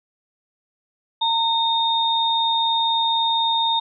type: tone pair together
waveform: sine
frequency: 914 / 3678 Hz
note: A#5 / A#7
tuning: -34 / -24 cents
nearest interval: 2 octaves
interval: 2410 cents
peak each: -20 dBFS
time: 1.21-3.8 s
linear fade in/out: 10 ms
effects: none